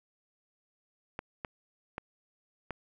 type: clicks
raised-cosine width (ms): 0.5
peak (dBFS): -21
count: 4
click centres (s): 1.191 / 1.448 / 1.981 / 2.707
effects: 10-bit